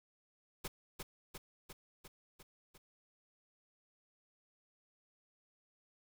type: noise with echo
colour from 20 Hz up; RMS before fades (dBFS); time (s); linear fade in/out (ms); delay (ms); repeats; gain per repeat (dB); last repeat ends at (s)
pink; -41; 0.64-0.68; 10; 350; 6; -3; 2.78
effects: none